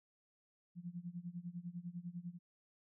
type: tone with tremolo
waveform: sine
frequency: 174.61 Hz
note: F3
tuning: in tune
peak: -40 dBFS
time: 0.75-2.39 s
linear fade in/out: 50 ms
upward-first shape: sine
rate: 10 Hz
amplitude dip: 90%
effects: none